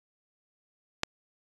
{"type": "click", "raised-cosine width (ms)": 0.2, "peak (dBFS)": -8, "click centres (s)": 1.034, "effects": ["resampled to 24000 Hz"]}